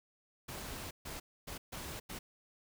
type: noise bursts at uneven times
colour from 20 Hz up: pink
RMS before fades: -44 dBFS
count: 5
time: 0.48-0.91 / 1.05-1.2 / 1.47-1.58 / 1.72-2 / 2.09-2.19 s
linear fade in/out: 10 ms
effects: none